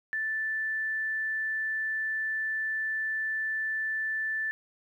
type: tone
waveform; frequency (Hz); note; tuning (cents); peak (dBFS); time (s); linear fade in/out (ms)
sine; 1760; A6; 0; -28; 0.13-4.51; 0
effects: 11-bit